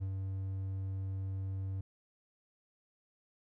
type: tone with ADSR envelope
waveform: triangle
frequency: 96 Hz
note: G2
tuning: 36 cents flat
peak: -31 dBFS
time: 0-1.81 s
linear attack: 26 ms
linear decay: 70 ms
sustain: -2 dB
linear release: 4 ms
effects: none